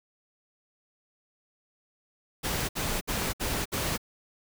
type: noise bursts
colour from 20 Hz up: pink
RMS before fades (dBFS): -30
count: 5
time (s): 2.43-3.978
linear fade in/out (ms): 20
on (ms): 260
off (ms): 62
effects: none